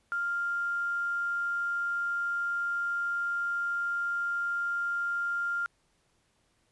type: tone with quantisation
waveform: sine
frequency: 1396.9 Hz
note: F6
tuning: in tune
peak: -28 dBFS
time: 0.12-5.66 s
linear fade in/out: 0 ms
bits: 9
effects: pink hiss -71 dBFS RMS until 6.71 s + resampled to 24000 Hz